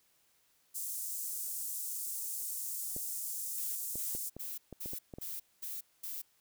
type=high-pass noise; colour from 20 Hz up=pink; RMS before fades=-39 dBFS; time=0.74-4.3 s; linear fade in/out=20 ms; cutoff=7600 Hz; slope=24 dB/octave
type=clicks; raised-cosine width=2 ms; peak=-31 dBFS; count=9; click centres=2.964 / 3.956 / 4.15 / 4.366 / 4.727 / 4.859 / 4.934 / 5.138 / 5.185 s
type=noise bursts; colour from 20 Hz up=violet; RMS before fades=-41 dBFS; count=7; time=3.57-6.22 s; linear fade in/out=10 ms; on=190 ms; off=220 ms
effects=white hiss -71 dBFS RMS until 6.4 s